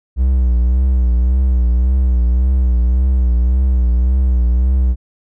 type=tone with vibrato; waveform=triangle; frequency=62.3 Hz; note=B1; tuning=16 cents sharp; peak=-8 dBFS; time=0.16-4.96 s; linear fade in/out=50 ms; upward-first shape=triangle; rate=1.8 Hz; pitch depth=88 cents each way; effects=none